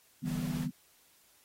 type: chord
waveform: sine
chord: E minor seventh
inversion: third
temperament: equal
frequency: 146.83 / 164.81 / 196 / 246.9 Hz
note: D3 / E3 / G3 / B3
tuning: 0 / 0 / 0 / 0 cents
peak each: -39 / -36 / -40 / -36 dBFS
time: 0.22-0.71 s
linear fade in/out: 20 ms
type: noise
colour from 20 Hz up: pink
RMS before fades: -46 dBFS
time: 0.24-0.68 s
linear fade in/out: 50 ms
effects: white hiss -65 dBFS RMS until 1.44 s + AAC 48 kbps